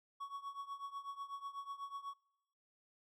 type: tone with tremolo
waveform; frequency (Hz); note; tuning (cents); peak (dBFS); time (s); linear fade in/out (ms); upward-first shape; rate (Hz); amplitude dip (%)
triangle; 1116; C#6; +11; -38; 0.2-2.14; 10; triangle; 8.1; 90
effects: noise-tail reverb RT60 0.9 s tail -23 dB re dry